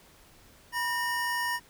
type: tone pair together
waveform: square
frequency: 971 / 1833 Hz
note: B5 / A#6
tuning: -30 / -30 cents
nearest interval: major seventh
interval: 1100 cents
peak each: -32 / -31 dBFS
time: 0.72-1.6 s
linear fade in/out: 50 ms
effects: pink hiss -57 dBFS RMS until 1.69 s